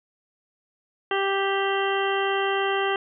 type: harmonic tone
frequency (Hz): 392.3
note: G4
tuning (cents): +1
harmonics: 1 / 2 / 3 / 4 / 5 / 7 / 8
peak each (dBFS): -25 / -28 / -30 / -31 / -32 / -33 / -34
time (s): 1.11-2.96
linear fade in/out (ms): 2
effects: none